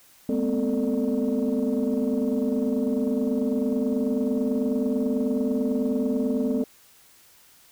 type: tone cluster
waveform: sine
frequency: 208.8 / 237.9 / 258 / 443.6 / 594 Hz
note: G#3 / A#3 / C4 / A4 / D5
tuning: +10 / +35 / -24 / +14 / +20 cents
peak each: -29 / -27 / -24 / -28 / -33 dBFS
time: 0.29-6.64 s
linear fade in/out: 2 ms
effects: tanh soft clip ceiling -15 dBFS + white hiss -55 dBFS RMS until 7.71 s